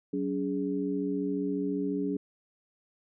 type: tone cluster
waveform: sine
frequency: 188 / 282.5 / 413.7 Hz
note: F#3 / C#4 / G#4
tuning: +28 / +33 / -7 cents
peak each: -34 / -30 / -34 dBFS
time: 0.13-2.17 s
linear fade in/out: 5 ms
effects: none